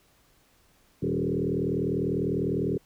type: tone with frequency modulation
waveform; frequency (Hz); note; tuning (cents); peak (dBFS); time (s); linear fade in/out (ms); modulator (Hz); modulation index
sine; 279.4; C#4; +14; -24; 1.02-2.78; 10; 40; 4.1
effects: pink hiss -63 dBFS RMS until 2.85 s